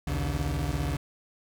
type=tone cluster; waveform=30% pulse; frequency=61.4 / 79 / 143.2 Hz; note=B1 / D#2 / D3; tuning=-9 / +27 / -43 cents; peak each=-29 dBFS; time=0.07-0.97 s; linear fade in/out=5 ms; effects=none